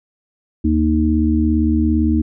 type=harmonic tone; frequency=77.6 Hz; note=D#2; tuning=4 cents flat; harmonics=1 / 3 / 4; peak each=-17 / -17 / -17 dBFS; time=0.64-2.22 s; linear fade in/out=10 ms; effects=none